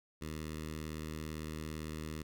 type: tone with notch filter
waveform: 10% pulse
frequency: 77.78 Hz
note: D#2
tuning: in tune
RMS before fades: -42 dBFS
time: 0.21-2.23 s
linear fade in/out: 10 ms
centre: 720 Hz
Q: 0.85
effects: none